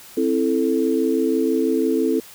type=chord; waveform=sine; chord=A minor; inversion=first; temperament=just; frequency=264 / 330 / 440 Hz; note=C4 / E4 / A4; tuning=+16 / +2 / 0 cents; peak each=-21 dBFS; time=0.17-2.2 s; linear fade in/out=5 ms; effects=white hiss -43 dBFS RMS until 2.34 s